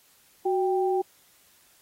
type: tone pair together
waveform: sine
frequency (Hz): 371.3 / 786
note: F#4 / G5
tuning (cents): +6 / +4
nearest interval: octave + minor second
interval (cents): 1298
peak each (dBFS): -23 / -27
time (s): 0.45-1.02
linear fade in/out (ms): 10
effects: white hiss -60 dBFS RMS until 1.81 s + AAC 48 kbps